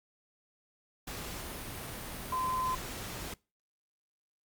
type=tone in noise; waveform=sine; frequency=1028 Hz; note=C6; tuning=31 cents flat; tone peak=-30 dBFS; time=2.32-2.75 s; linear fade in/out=5 ms; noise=pink; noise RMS=-41 dBFS; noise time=1.07-3.34 s; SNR=+8 dB; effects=noise-tail reverb RT60 0.3 s tail -24 dB re dry + Opus 48 kbps